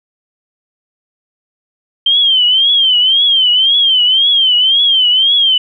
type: tone with vibrato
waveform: sine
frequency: 3136 Hz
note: G7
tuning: in tune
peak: -7 dBFS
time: 2.06-5.58 s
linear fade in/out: 5 ms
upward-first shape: triangle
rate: 1.9 Hz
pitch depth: 140 cents each way
effects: none